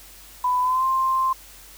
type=tone with pitch glide; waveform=sine; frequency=997 to 1050.2 Hz; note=B5 to C6; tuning=+16 to +6 cents; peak=-18 dBFS; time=0.44-1.33 s; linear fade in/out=5 ms; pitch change=+90 cents; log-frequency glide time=0.61-0.85 s; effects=added 48 Hz sine -50 dBFS peak until 1.77 s + white hiss -46 dBFS RMS until 1.77 s